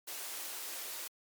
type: high-pass noise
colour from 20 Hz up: white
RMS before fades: -42 dBFS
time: 0.07-1.08 s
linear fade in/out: 10 ms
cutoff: 310 Hz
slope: 24 dB/octave
effects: MP3 96 kbps